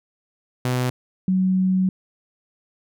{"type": "tone pair in turn", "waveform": ["sawtooth", "sine"], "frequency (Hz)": [125.9, 186.9], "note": ["B2", "F#3"], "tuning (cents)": [34, 18], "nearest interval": "perfect fifth", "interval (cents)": 684, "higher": "second", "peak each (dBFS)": -16, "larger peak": "neither", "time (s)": [[0.65, 0.9], [1.28, 1.89]], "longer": "second", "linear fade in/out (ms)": 2, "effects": []}